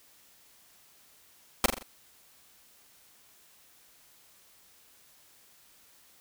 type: noise with echo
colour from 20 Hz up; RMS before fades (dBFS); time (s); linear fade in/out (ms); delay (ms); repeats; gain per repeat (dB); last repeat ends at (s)
pink; -21; 1.64-1.66; 2; 42; 4; -6; 1.828
effects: white hiss -60 dBFS RMS until 6.2 s